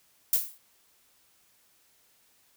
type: noise with exponential decay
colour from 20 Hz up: violet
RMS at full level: -20 dBFS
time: 0.33-0.58 s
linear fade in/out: 2 ms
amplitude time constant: 54 ms
effects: white hiss -65 dBFS RMS until 2.56 s